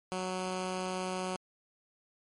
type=tone; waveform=10% pulse; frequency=185 Hz; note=F#3; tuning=in tune; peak=-25 dBFS; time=0.12-1.36 s; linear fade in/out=0 ms; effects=MP3 48 kbps